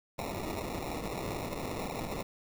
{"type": "noise with sample-and-hold", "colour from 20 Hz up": "white", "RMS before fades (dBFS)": -37, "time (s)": [0.18, 2.23], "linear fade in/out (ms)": 10, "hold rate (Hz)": 1575, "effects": []}